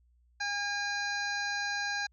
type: harmonic tone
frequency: 812 Hz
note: G#5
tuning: 39 cents flat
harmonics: 1 / 2 / 3 / 5 / 6 / 7 / 8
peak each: -38 / -33 / -42 / -39 / -44 / -48 / -46 dBFS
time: 0.4-2.07 s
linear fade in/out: 10 ms
effects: added 60 Hz sine -63 dBFS peak until 2.12 s

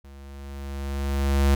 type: tone with level ramp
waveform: square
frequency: 69.3 Hz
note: C#2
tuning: in tune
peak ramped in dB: -44 to -16 dBFS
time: 0.04-1.55 s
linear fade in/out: 5 ms
effects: none

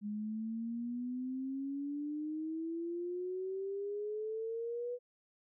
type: exponential sweep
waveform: sine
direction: up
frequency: 205.6 to 493.7 Hz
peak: -36 dBFS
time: 0.01-4.99 s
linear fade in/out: 50 ms
effects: none

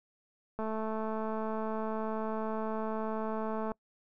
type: click train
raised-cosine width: 1 ms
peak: -23 dBFS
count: 686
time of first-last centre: 0.59-3.718 s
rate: 219 Hz
effects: noise-tail reverb RT60 0.1 s tail -25 dB re dry

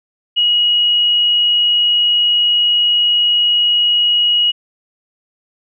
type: tone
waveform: sine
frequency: 2900 Hz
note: F#7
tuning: 35 cents flat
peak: -10 dBFS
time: 0.36-4.52 s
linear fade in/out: 20 ms
effects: none

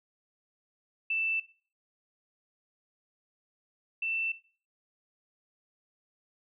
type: tone pair in turn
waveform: sine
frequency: 2655 / 2672 Hz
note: E7 / E7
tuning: +12 / +23 cents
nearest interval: unison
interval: 11 cents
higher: second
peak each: -27 / -29 dBFS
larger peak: first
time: 1.1-1.4 / 4.02-4.32 s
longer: neither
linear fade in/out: 5 ms
effects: noise-tail reverb RT60 0.4 s tail -17 dB re dry

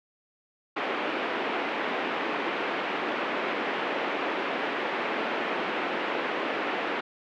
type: band-pass noise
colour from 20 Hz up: pink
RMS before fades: -30 dBFS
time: 0.76-7.01 s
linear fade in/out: 10 ms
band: 280 to 2800 Hz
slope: 24 dB/octave
effects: none

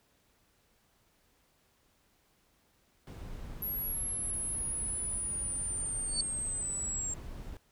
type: noise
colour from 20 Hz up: brown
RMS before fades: -43 dBFS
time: 3.07-7.57 s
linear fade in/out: 2 ms
type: linear sweep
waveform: sine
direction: down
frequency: 11630 to 7459 Hz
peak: -33 dBFS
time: 3.62-7.14 s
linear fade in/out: 5 ms
type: tone with exponential growth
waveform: sine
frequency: 4510 Hz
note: C#8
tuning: 29 cents sharp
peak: -25 dBFS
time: 6.07-6.21 s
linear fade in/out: 5 ms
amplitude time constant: 30 ms
effects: pink hiss -70 dBFS RMS until 7.71 s

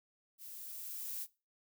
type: noise with level ramp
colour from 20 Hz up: violet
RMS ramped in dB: -50 to -40 dBFS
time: 0.38-1.27 s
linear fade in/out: 50 ms
effects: noise-tail reverb RT60 0.3 s tail -21 dB re dry

